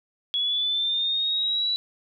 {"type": "linear sweep", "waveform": "sine", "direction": "up", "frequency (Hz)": [3358, 3951], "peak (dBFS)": -22, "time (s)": [0.34, 1.76], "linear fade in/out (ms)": 0, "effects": []}